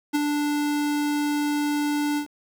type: tone with ADSR envelope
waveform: square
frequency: 293.7 Hz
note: D4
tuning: in tune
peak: -19 dBFS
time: 0.13-2.27 s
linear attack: 21 ms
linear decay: 27 ms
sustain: -4 dB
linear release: 95 ms
effects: 8-bit